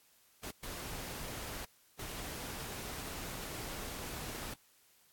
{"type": "noise bursts at uneven times", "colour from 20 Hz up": "pink", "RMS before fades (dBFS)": -43, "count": 3, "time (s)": [[0.43, 0.51], [0.63, 1.65], [1.99, 4.54]], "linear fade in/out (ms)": 5, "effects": ["white hiss -67 dBFS RMS until 5.12 s", "AAC 64 kbps"]}